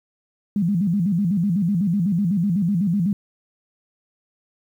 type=tone with vibrato; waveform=sine; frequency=185.9 Hz; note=F#3; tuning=8 cents sharp; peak=-17 dBFS; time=0.56-3.13 s; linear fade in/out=2 ms; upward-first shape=square; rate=8 Hz; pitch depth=170 cents each way; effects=9-bit